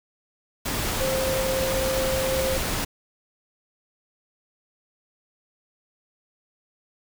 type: tone in noise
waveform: sine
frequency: 527 Hz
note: C5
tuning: 12 cents sharp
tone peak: -24 dBFS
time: 1-2.58 s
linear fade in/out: 10 ms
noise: pink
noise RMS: -27 dBFS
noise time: 0.65-2.85 s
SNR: 0 dB
effects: none